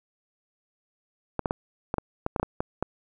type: clicks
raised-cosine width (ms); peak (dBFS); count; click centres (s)
1; -12; 11; 1.393 / 1.458 / 1.509 / 1.941 / 1.983 / 2.264 / 2.362 / 2.398 / 2.43 / 2.605 / 2.826
effects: 9-bit